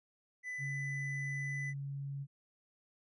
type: tone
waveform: triangle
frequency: 1998 Hz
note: B6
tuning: 20 cents sharp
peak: -37 dBFS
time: 0.43-1.74 s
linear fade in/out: 50 ms
type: tone with pitch glide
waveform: sine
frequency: 138.5 to 139.46 Hz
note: C#3 to C#3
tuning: -1 to +11 cents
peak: -38 dBFS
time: 0.58-2.27 s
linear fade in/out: 50 ms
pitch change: +12 cents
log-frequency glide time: 1.25-1.58 s
effects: resampled to 24000 Hz